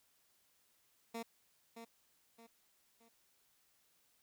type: tone with echo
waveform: 15% pulse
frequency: 229.8 Hz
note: A#3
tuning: 25 cents flat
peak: -35 dBFS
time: 1.14-1.23 s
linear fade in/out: 10 ms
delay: 620 ms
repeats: 3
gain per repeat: -8 dB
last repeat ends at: 3.09 s
effects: white hiss -74 dBFS RMS until 4.22 s